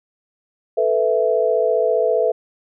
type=chord; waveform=sine; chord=A suspended second; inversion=none; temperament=just; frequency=440 / 495 / 660 Hz; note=A4 / B4 / E5; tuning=0 / +4 / +2 cents; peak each=-19 dBFS; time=0.77-2.32 s; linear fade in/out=10 ms; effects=none